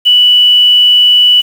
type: tone with quantisation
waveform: sine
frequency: 2960 Hz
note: F#7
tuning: in tune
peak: -3 dBFS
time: 0.05-1.42 s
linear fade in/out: 20 ms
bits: 5
effects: none